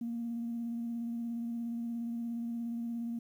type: tone with vibrato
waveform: sine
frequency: 233.8 Hz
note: A#3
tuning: 5 cents sharp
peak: -33 dBFS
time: 0.01-3.19 s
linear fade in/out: 5 ms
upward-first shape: square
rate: 17 Hz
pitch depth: 16 cents each way
effects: tanh soft clip ceiling -30 dBFS + 11-bit